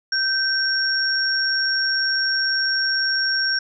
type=tone pair together; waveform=sine; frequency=1554 / 5538 Hz; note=G6 / F8; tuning=-16 / -15 cents; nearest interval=octave + minor seventh; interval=2201 cents; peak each=-21 dBFS; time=0.12-3.59 s; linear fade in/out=5 ms; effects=none